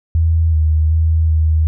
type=tone with pitch steps; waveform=sine; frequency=81.5 / 78.2 / 80.3 / 78.9 Hz; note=E2 / D#2 / E2 / D#2; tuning=-19 / +9 / -45 / +25 cents; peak=-10 dBFS; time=0.15-1.67 s; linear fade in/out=0 ms; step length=380 ms; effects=none